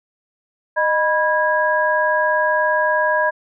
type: tone cluster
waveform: sine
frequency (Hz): 616 / 979 / 1644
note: D#5 / B5 / G#6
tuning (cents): -17 / -15 / -18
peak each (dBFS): -19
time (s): 0.76-3.31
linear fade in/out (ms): 20
effects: none